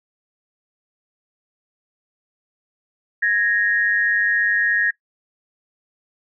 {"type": "tone pair together", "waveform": "sine", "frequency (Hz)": [1661.2, 1864.6], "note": ["G#6", "A#6"], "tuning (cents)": [0, 0], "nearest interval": "major second", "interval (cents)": 200, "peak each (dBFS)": -19, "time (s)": [3.22, 4.91], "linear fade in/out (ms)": 10, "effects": ["noise-tail reverb RT60 0.1 s tail -19 dB re dry"]}